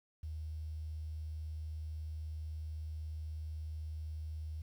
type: tone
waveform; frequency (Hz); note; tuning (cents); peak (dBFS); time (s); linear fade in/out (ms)
sine; 78.1; D#2; +7; -39; 0.23-4.62; 5
effects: 11-bit